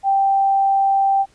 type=tone; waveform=sine; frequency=784 Hz; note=G5; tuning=in tune; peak=-13 dBFS; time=0.03-1.26 s; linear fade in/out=50 ms; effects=pink hiss -56 dBFS RMS until 1.34 s + resampled to 22050 Hz